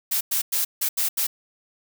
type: noise bursts at uneven times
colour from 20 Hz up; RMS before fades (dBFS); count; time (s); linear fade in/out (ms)
blue; -23; 6; 0.11-0.21 / 0.31-0.42 / 0.52-0.65 / 0.81-0.89 / 0.97-1.09 / 1.17-1.27; 10
effects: none